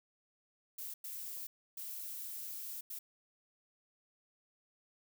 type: noise bursts at uneven times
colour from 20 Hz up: violet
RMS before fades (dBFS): -44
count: 4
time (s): 0.78-0.94 / 1.04-1.47 / 1.77-2.81 / 2.9-2.99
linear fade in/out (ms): 5
effects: none